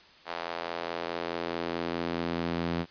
sawtooth tone with high-pass filter sweep, 84.7 Hz, E2, 48 cents sharp, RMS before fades -33 dBFS, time 0.25-2.86 s, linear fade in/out 50 ms, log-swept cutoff 740 to 180 Hz, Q 1.2, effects white hiss -55 dBFS RMS until 2.9 s + resampled to 11025 Hz

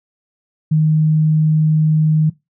sine tone, 155.56 Hz, D#3, in tune, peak -10 dBFS, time 0.71-2.3 s, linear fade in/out 10 ms, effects noise-tail reverb RT60 0.2 s tail -20 dB re dry

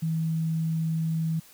sine tone, 161.5 Hz, E3, 35 cents flat, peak -24 dBFS, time 0.02-1.4 s, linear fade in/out 10 ms, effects white hiss -53 dBFS RMS until 1.53 s

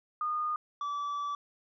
sine / triangle tone pair in turn, 1224 / 1155.3 Hz, D#6 / D6, -29 / -29 cents, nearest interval minor second, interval 100 cents, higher first, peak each -29 / -30 dBFS, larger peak first, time 0.21-0.56 / 0.81-1.35 s, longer second, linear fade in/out 2 ms, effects resampled to 16000 Hz

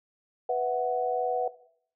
sine chord, B suspended fourth, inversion none, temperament just, 493.9 / 658.5 / 740.8 Hz, B4 / E5 / F#5, 0 / -2 / +2 cents, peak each -28 / -32 / -28 dBFS, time 0.49-1.48 s, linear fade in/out 5 ms, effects noise-tail reverb RT60 0.6 s tail -17 dB re dry

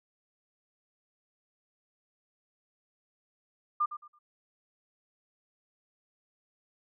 sine tone with echo, 1200 Hz, D6, 37 cents sharp, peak -24 dBFS, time 3.8-3.86 s, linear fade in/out 10 ms, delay 110 ms, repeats 3, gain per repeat -12 dB, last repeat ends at 4.19 s, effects none

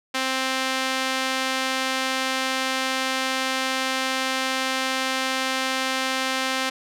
sawtooth tone with band-pass filter, 262.5 Hz, C4, 6 cents sharp, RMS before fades -25 dBFS, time 0.14-6.7 s, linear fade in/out 10 ms, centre 3000 Hz, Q 0.61, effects none

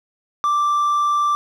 triangle tone with hard clipping, 1174.7 Hz, D6, in tune, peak -16 dBFS, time 0.44-1.35 s, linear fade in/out 0 ms, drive 5 dB, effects none

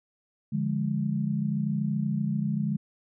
sine chord, D diminished, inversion none, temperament equal, 146.83 / 174.61 / 207.7 Hz, D3 / F3 / Ab3, 0 / 0 / 0 cents, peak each -29 / -32 / -28 dBFS, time 0.52-2.77 s, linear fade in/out 10 ms, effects none

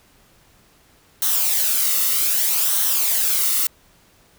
blue noise with flanger, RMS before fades -19 dBFS, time 1.22-3.67 s, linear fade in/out 2 ms, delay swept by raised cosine 0.41 to 1.25 ms, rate 0.64 Hz, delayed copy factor -0.55, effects pink hiss -55 dBFS RMS until 4.38 s

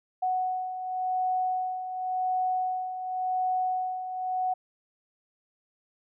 sine beating tone pair, 740 / 740.91 Hz, F#5 / F#5, 0 / +2 cents, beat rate 0.91 Hz, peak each -34 / -27 dBFS, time 0.22-4.54 s, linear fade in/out 10 ms, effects none

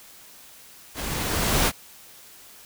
pink noise with level ramp, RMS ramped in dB -32 to -19 dBFS, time 0.94-1.72 s, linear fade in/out 50 ms, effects white hiss -48 dBFS RMS until 2.65 s

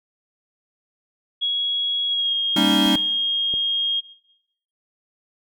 sine tone with pitch glide, 3326 to 3248 Hz, G#7 to G#7, +2 to -39 cents, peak -19 dBFS, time 1.41-4.01 s, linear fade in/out 20 ms, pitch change -41 cents, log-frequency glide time 2.07-2.34 s
square chord, Eb dominant seventh, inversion first, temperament equal with one note detuned, 198.16 / 233.1 / 277.2 / 311.1 Hz, G3 / Bb3 / Db4 / Eb4, +19 / 0 / 0 / 0 cents, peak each -23 / -26 / -23 / -23 dBFS, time 2.56-2.96 s, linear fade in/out 5 ms
clicks, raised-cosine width 2 ms, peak -22 dBFS, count 3, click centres 2.862 / 2.954 / 3.539 s
effects noise-tail reverb RT60 0.8 s tail -18 dB re dry

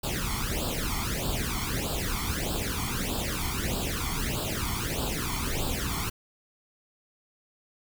pink noise with flanger, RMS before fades -30 dBFS, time 0.03-6.1 s, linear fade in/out 10 ms, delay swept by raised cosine 0.24 to 0.93 ms, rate 1.6 Hz, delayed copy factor +0.85, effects none

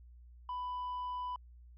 triangle tone with tanh clipping, 994 Hz, B5, 11 cents sharp, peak -37 dBFS, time 0.49-1.36 s, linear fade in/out 2 ms, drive 7 dB, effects added 60 Hz sine -53 dBFS peak until 1.77 s

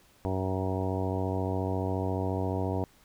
harmonic tone with a mistuned harmonic, 94.3 Hz, F#2, 33 cents sharp, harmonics 1 / 2 / 3 / 4 / 5 / 6 / 7 / 8 / 9 / 10, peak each -31 / -37 / -35 / -37 / -37 / -42 / -38 / -42 / -44 / -41 dBFS, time 0.25-2.84 s, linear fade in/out 0 ms, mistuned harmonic 9, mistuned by -19 cents, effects pink hiss -61 dBFS RMS until 3.04 s

